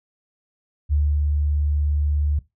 sine tone with ADSR envelope, 73.6 Hz, D2, 4 cents sharp, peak -16 dBFS, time 0.89-2.39 s, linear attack 35 ms, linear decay 270 ms, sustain -2 dB, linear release 4 ms, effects noise-tail reverb RT60 0.2 s tail -18 dB re dry

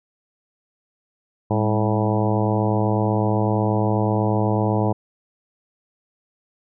harmonic tone with a mistuned harmonic, 108.1 Hz, A2, 30 cents flat, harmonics 1 / 2 / 3 / 4 / 5 / 6 / 7 / 8 / 9, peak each -21 / -24 / -26 / -27 / -28 / -29 / -29 / -30 / -31 dBFS, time 1.5-4.93 s, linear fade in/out 10 ms, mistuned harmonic 2, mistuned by -82 cents, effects none

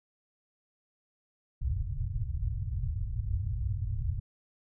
white low-pass noise, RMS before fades -32 dBFS, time 1.61-4.2 s, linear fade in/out 10 ms, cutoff 120 Hz, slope 48 dB/octave, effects none

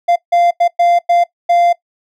triangle tone bursts at uneven times, 694 Hz, F5, 11 cents flat, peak -6 dBFS, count 6, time 0.08-0.16 / 0.32-0.51 / 0.6-0.68 / 0.79-0.99 / 1.09-1.24 / 1.49-1.73 s, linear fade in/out 10 ms, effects noise-tail reverb RT60 0.1 s tail -19 dB re dry

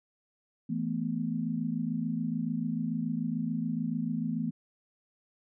sine chord, E suspended fourth, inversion none, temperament equal, 164.81 / 220 / 246.9 Hz, E3 / A3 / B3, 0 / 0 / 0 cents, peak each -34 / -33 / -33 dBFS, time 0.69-4.51 s, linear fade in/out 10 ms, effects none

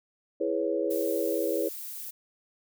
sine chord, C# minor seventh, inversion first, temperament equal, 329.6 / 415.3 / 493.9 / 554.4 Hz, E4 / G#4 / B4 / C#5, 0 / 0 / 0 / 0 cents, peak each -31 dBFS, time 0.4-1.69 s, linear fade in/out 10 ms
violet noise, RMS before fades -39 dBFS, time 0.9-2.11 s, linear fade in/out 10 ms
effects none

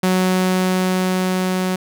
sawtooth tone with level ramp, 185 Hz, F#3, in tune, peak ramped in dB -10 to -14 dBFS, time 0.03-1.76 s, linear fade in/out 5 ms, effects none

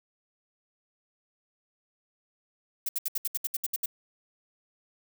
violet noise bursts, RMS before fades -29 dBFS, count 11, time 2.86-3.859 s, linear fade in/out 5 ms, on 29 ms, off 68 ms, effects none

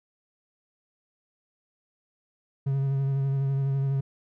triangle tone with vibrato, 136.8 Hz, C#3, 23 cents flat, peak -21 dBFS, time 2.66-4.01 s, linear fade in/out 10 ms, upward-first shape sine, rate 12 Hz, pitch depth 22 cents each way, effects none

